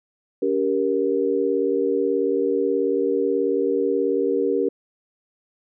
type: chord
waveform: sine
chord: G diminished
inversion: second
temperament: just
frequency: 282.2 / 392 / 470.4 Hz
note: Db4 / G4 / Bb4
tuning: +31 / 0 / +16 cents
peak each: -25 / -22 / -22 dBFS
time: 0.42-4.69 s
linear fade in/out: 5 ms
effects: none